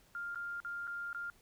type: tone with dropouts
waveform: sine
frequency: 1400 Hz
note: F6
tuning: 4 cents sharp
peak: -38 dBFS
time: 0.15-1.3 s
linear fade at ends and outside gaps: 1 ms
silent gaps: 0.347-0.357 / 0.602-0.648 / 0.871-0.876 / 1.13-1.147 s
effects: pink hiss -66 dBFS RMS until 1.41 s